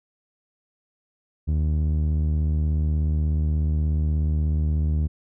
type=tone with low-pass filter; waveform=sawtooth; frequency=76.6 Hz; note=D#2; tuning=27 cents flat; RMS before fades=-22 dBFS; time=1.47-5.08 s; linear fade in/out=20 ms; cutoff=170 Hz; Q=0.7; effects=none